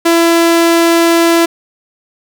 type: tone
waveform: sawtooth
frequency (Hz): 335.5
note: E4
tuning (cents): +31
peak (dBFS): -3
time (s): 0.05-1.46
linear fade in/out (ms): 10
effects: none